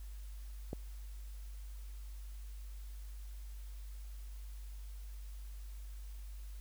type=click; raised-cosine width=2 ms; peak=-26 dBFS; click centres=0.731 s; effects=added 50 Hz sine -44 dBFS peak until 6.6 s + white hiss -63 dBFS RMS until 6.6 s